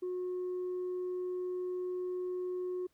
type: tone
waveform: sine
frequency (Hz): 363.4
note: F#4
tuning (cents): -31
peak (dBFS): -32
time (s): 0.02-2.87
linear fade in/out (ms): 10
effects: tanh soft clip ceiling -32 dBFS + pink hiss -75 dBFS RMS until 2.93 s